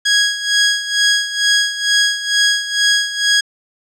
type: tone with tremolo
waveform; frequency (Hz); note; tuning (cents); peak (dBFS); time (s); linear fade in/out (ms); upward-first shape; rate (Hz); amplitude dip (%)
15% pulse; 1655; G#6; -6; -3; 0.05-3.41; 10; sine; 2.2; 75
effects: low-pass 8000 Hz 12 dB/octave